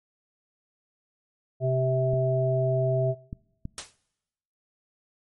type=harmonic tone; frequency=130 Hz; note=C3; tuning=11 cents flat; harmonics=1 / 3 / 5; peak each=-24 / -30 / -26 dBFS; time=1.6-3.15 s; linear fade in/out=50 ms
type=clicks; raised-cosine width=5 ms; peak=-21 dBFS; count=3; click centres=2.135 / 3.329 / 3.654 s
type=noise with exponential decay; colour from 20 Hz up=white; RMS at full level=-31 dBFS; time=3.78-3.96 s; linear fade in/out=1 ms; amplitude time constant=38 ms
effects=noise-tail reverb RT60 1.0 s tail -24 dB re dry + MP3 48 kbps